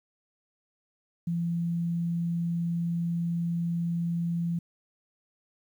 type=tone; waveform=sine; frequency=169.9 Hz; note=F3; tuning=47 cents flat; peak=-26 dBFS; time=1.27-4.59 s; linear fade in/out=5 ms; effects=10-bit